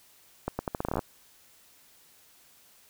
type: accelerating click train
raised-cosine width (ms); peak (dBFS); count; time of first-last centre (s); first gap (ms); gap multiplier
1; -15; 13; 0.48-0.992; 110; 0.8
effects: white hiss -59 dBFS RMS until 2.89 s